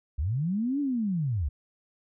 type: linear two-way sweep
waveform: sine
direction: up then down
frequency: 61.74 to 293.7 to 61.74 Hz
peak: -25 dBFS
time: 0.18-1.49 s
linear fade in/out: 10 ms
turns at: 0.8 s
effects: none